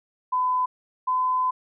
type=tone pair in turn; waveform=sine; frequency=1008 / 1015.6 Hz; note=B5 / B5; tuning=+35 / +48 cents; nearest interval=unison; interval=13 cents; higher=second; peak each=-20 dBFS; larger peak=neither; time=0.32-0.66 / 1.07-1.51 s; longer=second; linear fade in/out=10 ms; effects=none